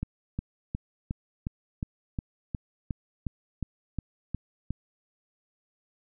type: click train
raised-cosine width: 5 ms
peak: -18 dBFS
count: 14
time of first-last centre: 0.03-4.706 s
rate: 2.78 Hz
effects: none